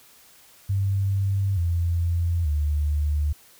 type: tone with pitch steps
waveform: sine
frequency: 98 / 85.31 / 74.27 Hz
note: G2 / F2 / D2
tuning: 0 / -40 / +20 cents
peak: -20 dBFS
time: 0.69-3.33 s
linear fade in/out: 10 ms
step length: 880 ms
effects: white hiss -53 dBFS RMS until 3.59 s